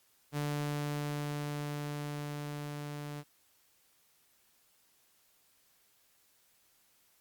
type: tone with level ramp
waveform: sawtooth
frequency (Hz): 146.6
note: D3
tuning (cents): -3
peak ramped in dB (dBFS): -28 to -36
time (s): 0.32-3.24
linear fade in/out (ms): 50
effects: white hiss -69 dBFS RMS until 7.2 s + Opus 48 kbps